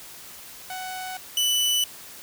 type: tone pair in turn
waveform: sawtooth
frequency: 745 / 2980 Hz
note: F#5 / F#7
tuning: +12 / +12 cents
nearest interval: 2 octaves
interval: 2400 cents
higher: second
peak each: -28 / -17 dBFS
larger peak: second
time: 0.7-1.17 / 1.37-1.84 s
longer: neither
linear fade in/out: 2 ms
effects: white hiss -43 dBFS RMS until 2.22 s